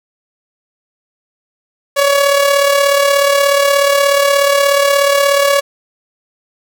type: tone with amplitude modulation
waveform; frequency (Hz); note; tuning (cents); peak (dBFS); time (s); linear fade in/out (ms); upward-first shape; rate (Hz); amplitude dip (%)
sawtooth; 563; C#5; +27; -3; 1.96-5.61; 20; sine; 36.7; 50
effects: none